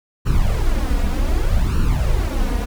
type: noise with flanger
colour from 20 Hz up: brown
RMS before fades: -17 dBFS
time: 0.25-2.66 s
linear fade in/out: 20 ms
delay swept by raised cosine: 0.7 to 4.2 ms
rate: 0.65 Hz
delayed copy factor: +0.75
effects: none